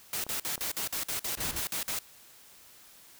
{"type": "noise bursts", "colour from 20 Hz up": "white", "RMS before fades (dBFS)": -33, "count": 12, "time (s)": [0.13, 1.989], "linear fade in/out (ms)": 2, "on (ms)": 110, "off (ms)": 49}
{"type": "clicks", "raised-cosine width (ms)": 1, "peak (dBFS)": -29, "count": 2, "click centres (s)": [0.266, 0.579]}
{"type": "noise", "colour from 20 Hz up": "pink", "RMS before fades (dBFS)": -40, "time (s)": [1.37, 1.6], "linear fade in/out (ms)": 5}
{"effects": ["white hiss -55 dBFS RMS until 3.19 s"]}